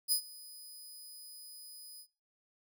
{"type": "tone with ADSR envelope", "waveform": "15% pulse", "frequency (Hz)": 4990, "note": "D#8", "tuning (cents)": 4, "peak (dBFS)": -19, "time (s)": [0.08, 2.07], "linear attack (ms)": 39, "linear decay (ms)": 88, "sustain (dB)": -23, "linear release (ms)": 72, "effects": ["noise-tail reverb RT60 0.3 s tail -18 dB re dry"]}